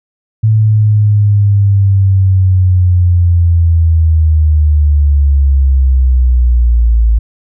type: linear sweep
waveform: sine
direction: down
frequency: 110 to 54.9 Hz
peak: -5 dBFS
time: 0.43-7.19 s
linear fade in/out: 10 ms
effects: none